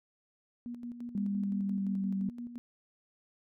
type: tone with tremolo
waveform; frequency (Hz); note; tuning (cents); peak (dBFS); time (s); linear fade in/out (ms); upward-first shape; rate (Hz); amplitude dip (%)
sine; 240; B3; -49; -37; 0.66-2.58; 0; square; 5.8; 55
type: tone with pitch glide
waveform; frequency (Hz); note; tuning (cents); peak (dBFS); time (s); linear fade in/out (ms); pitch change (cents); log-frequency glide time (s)
sine; 200 to 193.75; G3 to G3; +35 to -20; -30; 1.15-2.29; 2; -55; 1.29-2.04
effects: none